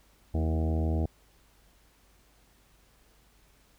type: harmonic tone with a mistuned harmonic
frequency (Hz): 79.9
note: D#2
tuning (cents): +47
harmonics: 1 / 2 / 3 / 4 / 5 / 6 / 7 / 8 / 9 / 10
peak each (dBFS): -26 / -36 / -36 / -36 / -42 / -42 / -47 / -42 / -45 / -49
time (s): 0.34-1.06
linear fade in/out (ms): 5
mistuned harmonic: 3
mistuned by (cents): -54
effects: added 50 Hz sine -64 dBFS peak until 3.78 s + pink hiss -64 dBFS RMS until 3.78 s